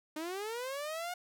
sawtooth linear sweep, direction up, 300 to 725 Hz, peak -33 dBFS, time 0.16-1.14 s, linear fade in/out 5 ms, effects none

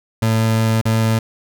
30% pulse tone with dropouts, 111.8 Hz, A2, 28 cents sharp, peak -11 dBFS, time 0.22-1.19 s, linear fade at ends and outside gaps 5 ms, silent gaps 0.814-0.854 s, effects none

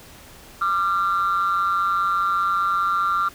triangle ring-modulated tone, 92.5 Hz, F#2, in tune, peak -12 dBFS, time 0.61-3.29 s, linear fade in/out 10 ms, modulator 1280 Hz, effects tanh soft clip ceiling -13 dBFS + pink hiss -45 dBFS RMS until 3.34 s

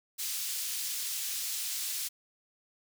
pink high-pass noise, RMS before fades -35 dBFS, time 0.18-2.09 s, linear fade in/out 20 ms, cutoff 4400 Hz, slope 12 dB/octave, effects none

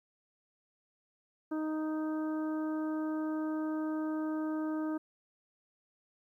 harmonic tone, 311.1 Hz, D#4, in tune, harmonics 1 / 2 / 3 / 4 / 5, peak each -32 / -43 / -47 / -47 / -51 dBFS, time 1.51-4.98 s, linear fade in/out 10 ms, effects 12-bit

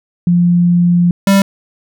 sine / square tone pair in turn, 174.61 / 196.56 Hz, F3 / G3, 0 / +5 cents, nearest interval major second, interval 205 cents, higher second, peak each -7 dBFS, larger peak neither, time 0.27-1.11 / 1.27-1.42 s, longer first, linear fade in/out 2 ms, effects none

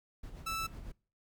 brown noise with tremolo, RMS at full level -44 dBFS, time 0.23-0.92 s, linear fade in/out 5 ms, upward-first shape sine, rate 8 Hz, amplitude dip 50%
sawtooth tone, 1318.5 Hz, E6, in tune, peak -31 dBFS, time 0.46-0.67 s, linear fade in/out 10 ms
effects noise-tail reverb RT60 0.4 s tail -24 dB re dry

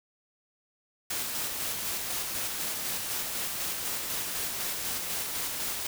white noise with tremolo, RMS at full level -32 dBFS, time 1.1-5.87 s, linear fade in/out 5 ms, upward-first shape square, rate 4 Hz, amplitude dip 25%, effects none

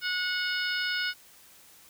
harmonic tone, 731 Hz, F#5, 21 cents flat, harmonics 2 / 3 / 4 / 5 / 6 / 7, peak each -30 / -36 / -35 / -39 / -39 / -36 dBFS, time 0.01-1.14 s, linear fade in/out 50 ms, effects white hiss -55 dBFS RMS until 1.89 s

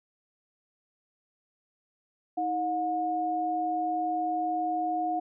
sine tone pair together, 318.4 / 721.8 Hz, D#4 / F#5, +40 / -43 cents, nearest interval octave + major second, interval 1417 cents, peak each -33 / -27 dBFS, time 2.37-5.2 s, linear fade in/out 10 ms, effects none

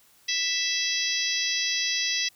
harmonic tone with a mistuned harmonic, 659.3 Hz, E5, in tune, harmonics 3 / 4 / 5 / 6 / 7 / 8 / 9, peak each -32 / -32 / -32 / -32 / -32 / -32 / -32 dBFS, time 0.28-2.29 s, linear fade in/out 10 ms, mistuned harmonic 7, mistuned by +54 cents, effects white hiss -59 dBFS RMS until 2.35 s

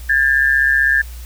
sine tone pair together, 1628 / 1763.8 Hz, G#6 / A6, -35 / +4 cents, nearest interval minor second, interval 139 cents, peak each -14 dBFS, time 0.09-1.02 s, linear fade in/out 10 ms, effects added 60 Hz sine -29 dBFS peak until 1.25 s + white hiss -42 dBFS RMS until 1.25 s

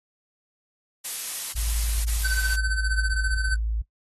blue noise bursts, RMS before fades -29 dBFS, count 3, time 1.04-2.562 s, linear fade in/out 10 ms, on 490 ms, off 26 ms
sine tone, 55 Hz, A1, in tune, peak -23 dBFS, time 1.55-3.82 s, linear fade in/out 10 ms
square tone with tremolo, 1529 Hz, G6, 44 cents flat, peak -24 dBFS, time 2.24-3.55 s, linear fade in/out 10 ms, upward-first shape sine, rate 15 Hz, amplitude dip 75%
effects noise-tail reverb RT60 0.1 s tail -17 dB re dry + AAC 32 kbps

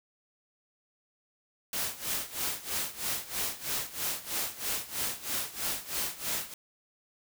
white noise with tremolo, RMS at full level -31 dBFS, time 1.73-6.54 s, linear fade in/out 2 ms, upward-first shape sine, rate 3.1 Hz, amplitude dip 85%, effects none

